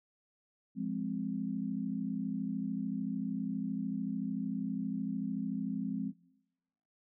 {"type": "chord", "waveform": "sine", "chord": "F minor", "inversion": "none", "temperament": "equal", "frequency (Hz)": [174.61, 207.7, 261.6], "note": ["F3", "Ab3", "C4"], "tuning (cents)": [0, 0, 0], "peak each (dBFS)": [-39, -36, -37], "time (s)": [0.75, 6.13], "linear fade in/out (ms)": 50, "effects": ["noise-tail reverb RT60 1.0 s tail -23 dB re dry"]}